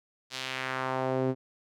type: tone with band-pass filter sweep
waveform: sawtooth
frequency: 130.81 Hz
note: C3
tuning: in tune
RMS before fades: -31 dBFS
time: 0.3-1.35 s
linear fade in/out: 50 ms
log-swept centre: 4600 to 320 Hz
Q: 1.4
effects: none